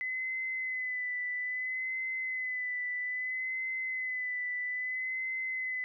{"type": "tone with vibrato", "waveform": "sine", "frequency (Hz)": 2018, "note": "B6", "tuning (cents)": 37, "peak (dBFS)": -32, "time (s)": [0.01, 5.84], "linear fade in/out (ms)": 0, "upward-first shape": "sine", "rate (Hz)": 0.61, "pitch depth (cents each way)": 30, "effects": []}